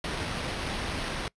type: noise with sample-and-hold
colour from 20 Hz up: pink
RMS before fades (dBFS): -33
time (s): 0.04-1.28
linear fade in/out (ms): 2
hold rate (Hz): 7350
effects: noise-tail reverb RT60 0.1 s tail -24 dB re dry + resampled to 22050 Hz